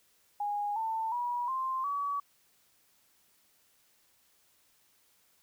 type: tone with pitch steps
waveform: sine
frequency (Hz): 823 / 892.3 / 967.5 / 1049 / 1137.3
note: G#5 / A5 / B5 / C6 / C#6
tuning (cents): -16 / +24 / -36 / +4 / +44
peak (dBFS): -30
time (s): 0.4-2.2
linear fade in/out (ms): 5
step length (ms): 360
effects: white hiss -68 dBFS RMS until 5.42 s